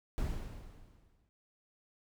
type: noise with exponential decay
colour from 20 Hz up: brown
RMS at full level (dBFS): -33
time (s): 0.18-1.29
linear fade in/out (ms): 0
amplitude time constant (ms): 240
effects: none